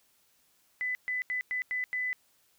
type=tone bursts at uneven times; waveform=sine; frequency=2002 Hz; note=B6; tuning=23 cents sharp; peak=-29 dBFS; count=6; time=0.81-0.95 / 1.08-1.22 / 1.3-1.41 / 1.51-1.62 / 1.71-1.84 / 1.93-2.13 s; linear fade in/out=0 ms; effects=white hiss -68 dBFS RMS until 2.58 s